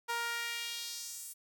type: tone with high-pass filter sweep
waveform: sawtooth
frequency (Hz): 468.8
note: A#4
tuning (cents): +10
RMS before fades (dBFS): -39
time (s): 0.08-1.34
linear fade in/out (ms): 20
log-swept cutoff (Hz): 950 to 10000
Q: 1.6
effects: none